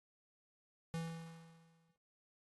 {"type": "tone with exponential decay", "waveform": "square", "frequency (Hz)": 164.81, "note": "E3", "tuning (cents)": 0, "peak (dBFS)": -38, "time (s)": [0.94, 1.96], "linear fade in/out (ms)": 0, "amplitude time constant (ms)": 220, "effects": ["noise-tail reverb RT60 0.3 s tail -19 dB re dry", "AAC 32 kbps"]}